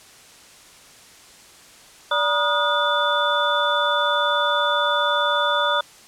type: tone cluster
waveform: sine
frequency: 583 / 958 / 1238 / 1442 / 3501 Hz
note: D5 / A#5 / D#6 / F#6 / A7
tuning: -13 / +47 / -9 / -45 / -9 cents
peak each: -24 dBFS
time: 2.11-5.81 s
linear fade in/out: 5 ms
effects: white hiss -47 dBFS RMS until 6.07 s + low-pass 9000 Hz 12 dB/octave